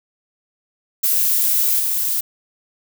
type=noise with level steps; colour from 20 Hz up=violet; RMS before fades=-17 / -20 dBFS; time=1.03-2.21 s; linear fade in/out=10 ms; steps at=1.79 s; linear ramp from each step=10 ms; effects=none